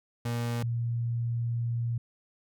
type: tone pair in turn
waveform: 35% pulse / sine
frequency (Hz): 118.5 / 117.68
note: A#2 / A#2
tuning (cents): +29 / +17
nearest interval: unison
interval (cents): 12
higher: first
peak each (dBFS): -27 / -27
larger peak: neither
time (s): 0.25-0.63 / 0.63-1.98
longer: second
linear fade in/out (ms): 5
effects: none